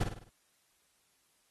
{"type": "noise with echo", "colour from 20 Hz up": "brown", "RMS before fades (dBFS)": -27, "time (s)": [0, 0.04], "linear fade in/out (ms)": 10, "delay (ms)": 51, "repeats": 5, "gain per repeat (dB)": -6, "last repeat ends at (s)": 0.295, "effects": ["white hiss -72 dBFS RMS until 1.5 s", "AAC 32 kbps"]}